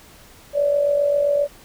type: tone with amplitude modulation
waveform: sine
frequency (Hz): 576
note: D5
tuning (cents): -34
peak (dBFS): -13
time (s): 0.53-1.48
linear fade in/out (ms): 50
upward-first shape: sine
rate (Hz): 47.6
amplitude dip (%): 55
effects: pink hiss -47 dBFS RMS until 1.64 s